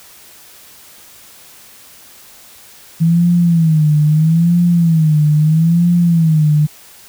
sine tone with vibrato, 161.7 Hz, E3, 33 cents flat, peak -8 dBFS, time 3-6.67 s, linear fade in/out 20 ms, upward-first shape sine, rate 0.77 Hz, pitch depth 130 cents each way, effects white hiss -41 dBFS RMS until 7.08 s

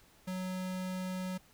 square tone, 185 Hz, F#3, in tune, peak -36 dBFS, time 0.27-1.38 s, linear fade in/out 10 ms, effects pink hiss -63 dBFS RMS until 1.53 s

